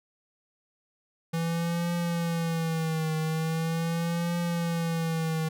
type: tone with vibrato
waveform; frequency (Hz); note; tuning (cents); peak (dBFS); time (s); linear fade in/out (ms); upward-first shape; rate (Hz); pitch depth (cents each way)
square; 164.81; E3; 0; -27; 1.33-5.49; 10; triangle; 0.41; 81
effects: none